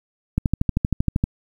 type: click train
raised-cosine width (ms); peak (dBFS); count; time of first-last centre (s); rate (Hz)
5; -6; 12; 0.38-1.239; 12.8
effects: 8-bit